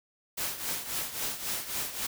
white noise with tremolo, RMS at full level -31 dBFS, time 0.37-2.07 s, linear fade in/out 10 ms, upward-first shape triangle, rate 3.7 Hz, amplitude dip 75%, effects none

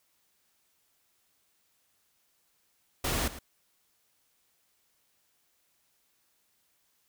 pink noise with echo, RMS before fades -30 dBFS, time 3.04-3.28 s, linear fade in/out 5 ms, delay 110 ms, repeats 1, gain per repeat -14 dB, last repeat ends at 3.39 s, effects white hiss -72 dBFS RMS until 7.08 s

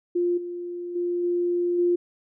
sine tone with level steps, 350.6 Hz, F4, 7 cents sharp, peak -20 / -30 / -23 / -21 / -18 dBFS, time 0.15-1.96 s, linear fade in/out 10 ms, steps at 0.37 / 0.95 / 1.23 / 1.78 s, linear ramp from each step 10 ms, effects none

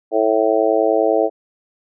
harmonic tone, 110 Hz, A2, in tune, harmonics 3 / 4 / 5 / 6 / 7, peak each -21 / -18 / -19 / -18 / -23 dBFS, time 0.11-1.3 s, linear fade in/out 50 ms, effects none

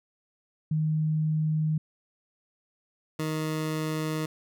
sine / 20% pulse tone pair in turn, 155.56 / 156.34 Hz, D#3 / D#3, 0 / +9 cents, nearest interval unison, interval 9 cents, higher second, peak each -23 dBFS, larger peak neither, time 0.71-1.78 / 3.19-4.26 s, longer neither, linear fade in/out 5 ms, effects none

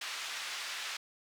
pink band-pass noise, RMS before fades -40 dBFS, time 0.01-0.97 s, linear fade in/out 5 ms, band 1600 to 5600 Hz, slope 12 dB/octave, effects none

